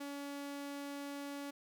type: tone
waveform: sawtooth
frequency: 283.2 Hz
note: C#4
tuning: 37 cents sharp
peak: -38 dBFS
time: 0-1.51 s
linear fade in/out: 10 ms
effects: none